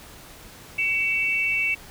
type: tone pair together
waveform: sine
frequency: 2255 / 2671 Hz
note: C#7 / E7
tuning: +29 / +22 cents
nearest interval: minor third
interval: 293 cents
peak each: -24 / -23 dBFS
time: 0.78-1.75 s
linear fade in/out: 10 ms
effects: pink hiss -45 dBFS RMS until 1.9 s